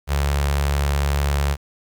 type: tone with notch filter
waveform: sawtooth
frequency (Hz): 71.1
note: C#2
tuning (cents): +45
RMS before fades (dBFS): -20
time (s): 0.07-1.57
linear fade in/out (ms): 50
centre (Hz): 270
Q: 0.73
effects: 9-bit